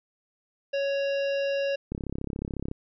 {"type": "harmonic tone", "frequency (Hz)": 556, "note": "C#5", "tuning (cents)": 5, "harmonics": [1, 3, 5, 7, 9, 10], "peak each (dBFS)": [-25, -38, -36, -48, -47, -50], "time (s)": [0.73, 1.76], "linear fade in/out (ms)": 10}
{"type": "click train", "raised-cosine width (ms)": 3, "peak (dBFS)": -19, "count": 28, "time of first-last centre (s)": [1.92, 2.714], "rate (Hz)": 34}
{"effects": []}